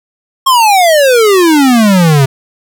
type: exponential sweep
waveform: square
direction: down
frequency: 1095 to 130.81 Hz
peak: -5 dBFS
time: 0.46-2.26 s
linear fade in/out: 10 ms
effects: none